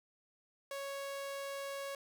sawtooth tone, 554.4 Hz, C#5, in tune, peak -36 dBFS, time 0.71-1.95 s, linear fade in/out 2 ms, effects none

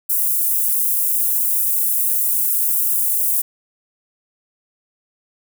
white high-pass noise, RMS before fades -18 dBFS, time 0.09-3.42 s, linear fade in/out 10 ms, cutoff 9900 Hz, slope 24 dB/octave, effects none

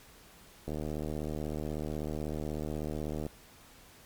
click train, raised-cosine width 2 ms, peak -23 dBFS, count 198, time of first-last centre 0.68-3.265 s, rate 76.2 Hz, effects pink hiss -56 dBFS RMS until 4.05 s + MP3 96 kbps

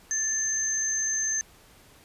sine tone pair together, 1760 / 6272 Hz, A6 / G8, 0 / 0 cents, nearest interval octave + minor seventh, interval 2200 cents, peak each -34 / -25 dBFS, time 0.11-1.41 s, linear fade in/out 0 ms, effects pink hiss -55 dBFS RMS until 2.04 s + resampled to 32000 Hz

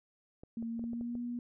clicks, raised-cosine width 2 ms, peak -35 dBFS, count 7, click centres 0.435 / 0.626 / 0.794 / 0.84 / 0.933 / 1.011 / 1.153 s
sine tone with pitch glide, 229.6 to 241 Hz, A#3 to B3, -26 to -42 cents, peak -35 dBFS, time 0.57-1.39 s, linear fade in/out 2 ms, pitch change +84 cents, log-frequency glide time 0.69-1.21 s
effects none

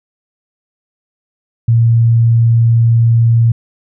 sine tone, 115.8 Hz, A#2, 11 cents flat, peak -6 dBFS, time 1.68-3.52 s, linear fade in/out 5 ms, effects none

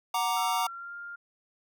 square chord, Gb augmented, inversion none, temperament equal, 740 / 932.3 / 1174.7 Hz, Gb5 / Bb5 / D6, 0 / 0 / 0 cents, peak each -32 / -30 / -32 dBFS, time 0.14-0.67 s, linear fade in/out 5 ms
sine tone with pitch glide, 1339 to 1401.5 Hz, E6 to F6, +27 to +6 cents, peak -38 dBFS, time 0.36-1.16 s, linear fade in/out 10 ms, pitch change +79 cents, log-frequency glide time 0.5-0.94 s
effects none

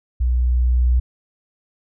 sine tone with level ramp, 61.5 Hz, B1, 7 cents flat, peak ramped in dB -15 to -12 dBFS, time 0.2-1 s, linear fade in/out 10 ms, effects none

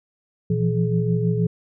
sine tone cluster, 119.5 / 167.4 / 173.8 / 423.9 Hz, A#2 / E3 / F3 / G#4, +43 / +27 / -8 / +35 cents, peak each -22 / -22 / -26 / -26 dBFS, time 0.5-1.47 s, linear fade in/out 5 ms, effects none

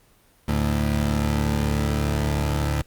20% pulse tone pair together, 73.08 / 109.5 Hz, D2 / A2, -8 / -8 cents, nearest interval perfect fifth, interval 700 cents, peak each -17 / -22 dBFS, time 0.48-2.82 s, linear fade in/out 5 ms, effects pink hiss -58 dBFS RMS until 2.86 s + Opus 24 kbps

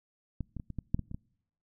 clicks, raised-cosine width 5 ms, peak -22 / -26 / -27 / -28 / -23 / -14 / -22 / -29 / -25 dBFS, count 9, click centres 0.407 / 0.567 / 0.598 / 0.703 / 0.787 / 0.945 / 0.993 / 1.114 / 1.145 s, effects noise-tail reverb RT60 0.8 s tail -26 dB re dry

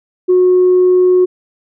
sine tone, 364.8 Hz, F#4, 24 cents flat, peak -5 dBFS, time 0.28-1.26 s, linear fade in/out 20 ms, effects tanh soft clip ceiling -3 dBFS

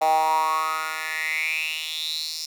10% pulse tone with high-pass filter sweep, 157.7 Hz, D#3, 24 cents sharp, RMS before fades -25 dBFS, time 0.01-2.46 s, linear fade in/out 10 ms, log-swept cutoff 720 to 5100 Hz, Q 7.4, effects none

